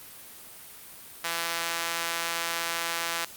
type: tone with high-pass filter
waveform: sawtooth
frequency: 167.8 Hz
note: E3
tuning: 31 cents sharp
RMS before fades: -31 dBFS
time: 1.24-3.25 s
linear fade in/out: 5 ms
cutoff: 1200 Hz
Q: 0.66
effects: white hiss -46 dBFS RMS until 3.36 s + Opus 32 kbps